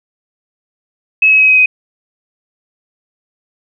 sine tone with pitch steps, 2577 / 2561 / 2544 / 2528 / 2512 Hz, E7 / D#7 / D#7 / D#7 / D#7, -40 / +49 / +38 / +27 / +16 cents, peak -5 dBFS, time 1.22-1.66 s, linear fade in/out 5 ms, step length 88 ms, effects none

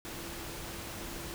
sine tone in noise, 338.5 Hz, E4, 46 cents sharp, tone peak -49 dBFS, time 0.05-1.34 s, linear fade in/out 0 ms, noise pink, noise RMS -42 dBFS, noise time 0.05-1.34 s, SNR -10 dB, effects none

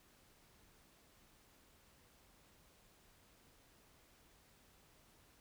silence, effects pink hiss -68 dBFS RMS until 5.4 s

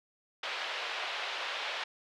white band-pass noise, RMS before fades -37 dBFS, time 0.43-1.84 s, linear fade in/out 5 ms, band 510 to 3600 Hz, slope 24 dB/octave, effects none

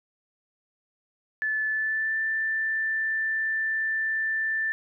sine tone with pitch glide, 1739 to 1771.4 Hz, A6 to A6, -21 to +11 cents, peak -24 dBFS, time 1.42-4.72 s, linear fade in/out 0 ms, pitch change +32 cents, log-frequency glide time 1.67-2.18 s, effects none

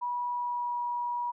sine tone with pitch glide, 973 to 964.6 Hz, B5 to B5, -26 to -41 cents, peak -29 dBFS, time 0.01-1.32 s, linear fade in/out 20 ms, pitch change -15 cents, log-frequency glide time 0.3-0.79 s, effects none

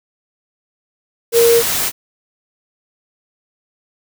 sine tone in noise, 466.2 Hz, A#4, in tune, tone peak -8 dBFS, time 1.32-1.63 s, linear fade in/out 50 ms, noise white, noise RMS -18 dBFS, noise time 1.32-1.92 s, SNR +7 dB, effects none

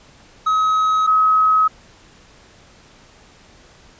triangle / sine tone pair in turn, 1275 / 1275 Hz, D#6 / D#6, +42 / +42 cents, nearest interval unison, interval 0 cents, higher neither, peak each -12 / -11 dBFS, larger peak second, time 0.46-1.07 / 1.07-1.68 s, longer neither, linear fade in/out 10 ms, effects pink hiss -48 dBFS RMS until 3.99 s + resampled to 16000 Hz

